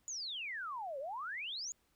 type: exponential two-way sweep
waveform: sine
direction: down then up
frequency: 7040 to 520 to 7040 Hz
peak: -39 dBFS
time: 0.08-1.72 s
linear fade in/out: 0 ms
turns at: 0.99 s
effects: pink hiss -75 dBFS RMS until 1.95 s